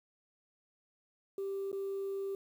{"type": "tone with dropouts", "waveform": "sine", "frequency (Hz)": 392, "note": "G4", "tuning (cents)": 0, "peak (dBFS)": -33, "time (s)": [1.38, 2.35], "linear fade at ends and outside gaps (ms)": 2, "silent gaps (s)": [1.717, 1.728], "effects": ["tanh soft clip ceiling -32 dBFS", "10-bit"]}